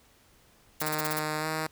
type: noise bursts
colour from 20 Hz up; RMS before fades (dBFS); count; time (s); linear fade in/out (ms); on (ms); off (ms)
blue; -32; 7; 0.8-1.193; 5; 27; 34
type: tone with pitch glide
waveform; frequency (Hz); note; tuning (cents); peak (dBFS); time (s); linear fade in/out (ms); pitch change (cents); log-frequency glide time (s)
5% pulse; 153.7 to 157.38; D#3 to D#3; -21 to +20; -18; 0.81-1.67; 5; +41; 1.39-1.47
effects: pink hiss -61 dBFS RMS until 1.71 s